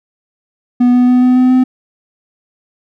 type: tone with pitch steps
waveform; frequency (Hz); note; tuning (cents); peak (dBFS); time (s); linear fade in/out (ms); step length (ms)
triangle; 245.7 / 247.7 / 249.7 / 251.7 / 253.8 / 255.8; B3 / B3 / B3 / B3 / B3 / C4; -9 / +5 / +19 / +33 / +47 / -39; -4; 0.8-1.64; 10; 140
effects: none